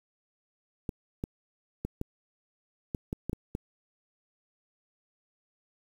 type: clicks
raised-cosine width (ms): 3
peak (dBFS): -19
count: 9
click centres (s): 0.892 / 1.239 / 1.85 / 2.014 / 2.948 / 3.129 / 3.296 / 3.331 / 3.551
effects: 8-bit